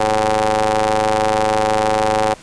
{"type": "ring-modulated tone", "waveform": "sawtooth", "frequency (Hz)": 106.3, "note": "G#2", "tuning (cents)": 41, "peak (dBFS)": -7, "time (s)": [0, 2.34], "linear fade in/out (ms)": 5, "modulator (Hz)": 650, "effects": ["pink hiss -41 dBFS RMS until 2.42 s", "resampled to 22050 Hz"]}